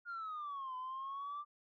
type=exponential two-way sweep; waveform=sine; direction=down then up; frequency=1429 to 1011 to 1185 Hz; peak=-39 dBFS; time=0.05-1.45 s; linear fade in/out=50 ms; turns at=0.76 s; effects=tanh soft clip ceiling -38 dBFS